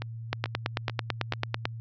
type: two click trains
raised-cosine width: 0.3 ms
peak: -18 / -10 dBFS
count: 4 / 13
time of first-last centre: 0.02-1.336 / 0.33-1.655 s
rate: 2.28 / 9.06 Hz
effects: added 114 Hz sine -36 dBFS peak until 1.8 s + resampled to 16000 Hz